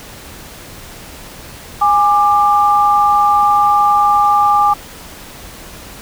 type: tone pair together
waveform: sine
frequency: 824.2 / 1187 Hz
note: G#5 / D6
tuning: -13 / +18 cents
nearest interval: tritone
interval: 631 cents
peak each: -11 dBFS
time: 1.81-4.74 s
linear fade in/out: 10 ms
effects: pink hiss -34 dBFS RMS until 6.01 s